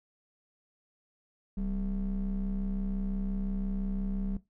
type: ring-modulated tone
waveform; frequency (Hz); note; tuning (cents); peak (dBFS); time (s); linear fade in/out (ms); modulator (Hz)
triangle; 113.5; A#2; -46; -25; 1.57-4.37; 5; 80.6
effects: noise-tail reverb RT60 0.2 s tail -17 dB re dry